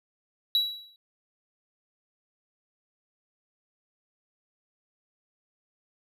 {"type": "tone with exponential decay", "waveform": "triangle", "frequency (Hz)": 3907, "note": "B7", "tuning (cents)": -19, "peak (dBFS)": -17, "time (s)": [0.55, 0.96], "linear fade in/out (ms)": 1, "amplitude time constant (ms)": 89, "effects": []}